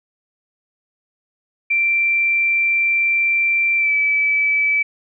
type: tone with pitch glide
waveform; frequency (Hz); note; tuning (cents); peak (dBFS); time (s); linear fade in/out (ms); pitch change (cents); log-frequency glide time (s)
sine; 2353 to 2303; D7 to D7; +3 to -34; -14; 1.7-4.83; 10; -37; 3.77-3.93
effects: none